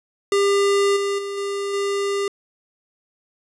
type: tone with level steps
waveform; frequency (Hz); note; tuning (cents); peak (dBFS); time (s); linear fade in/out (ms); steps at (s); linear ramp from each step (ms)
square; 400; G4; +35; -16 / -21 / -27 / -24 / -21; 0.32-2.28; 2; 0.96 / 1.18 / 1.37 / 1.73; 10
effects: resampled to 24000 Hz + 9-bit

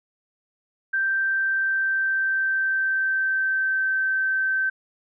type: tone with pitch glide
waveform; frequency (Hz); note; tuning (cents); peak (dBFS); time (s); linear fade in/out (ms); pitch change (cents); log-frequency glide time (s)
sine; 1568 to 1548.2; G6 to G6; 0 to -22; -20; 0.93-4.7; 10; -22; 1.18-3.87
effects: none

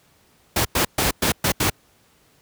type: noise bursts at uneven times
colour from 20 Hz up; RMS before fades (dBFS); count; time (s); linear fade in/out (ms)
pink; -19; 6; 0.56-0.65 / 0.75-0.85 / 0.98-1.11 / 1.22-1.32 / 1.44-1.52 / 1.6-1.7; 5
effects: pink hiss -58 dBFS RMS until 2.41 s + high-pass 60 Hz 12 dB/octave

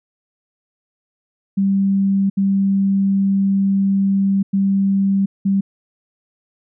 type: tone bursts at uneven times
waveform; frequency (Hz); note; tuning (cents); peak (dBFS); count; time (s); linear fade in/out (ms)
sine; 195.8; G3; -2; -13; 4; 1.57-2.3 / 2.37-4.43 / 4.53-5.26 / 5.45-5.61; 10
effects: none

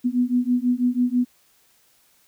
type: beating tone pair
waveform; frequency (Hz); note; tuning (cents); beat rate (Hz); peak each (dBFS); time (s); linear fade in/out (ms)
sine; 243.9 / 250; B3 / B3; -21 / +21; 6.1; -21 / -21; 0.04-1.25; 20
effects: white hiss -60 dBFS RMS until 2.27 s

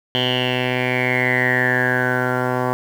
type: tone with low-pass filter sweep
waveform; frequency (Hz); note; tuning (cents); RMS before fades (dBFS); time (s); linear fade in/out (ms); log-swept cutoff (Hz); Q
10% pulse; 126; B2; +35; -19; 0.15-2.73; 0; 3100 to 1200; 9.9
effects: 7-bit

